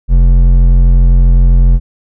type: tone with hard clipping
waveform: sine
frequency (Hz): 43.84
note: F1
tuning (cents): +7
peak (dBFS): -5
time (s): 0.08-1.8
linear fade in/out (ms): 50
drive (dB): 8
effects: none